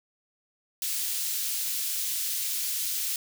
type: high-pass noise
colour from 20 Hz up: white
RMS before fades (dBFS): -30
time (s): 0.82-3.16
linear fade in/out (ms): 2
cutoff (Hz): 3300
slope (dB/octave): 12
effects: none